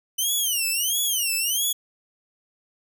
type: tone with vibrato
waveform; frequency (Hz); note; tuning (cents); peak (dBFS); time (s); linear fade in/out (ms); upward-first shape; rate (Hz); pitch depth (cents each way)
10% pulse; 2988; F#7; +16; -14; 0.18-1.73; 10; sine; 1.5; 220
effects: none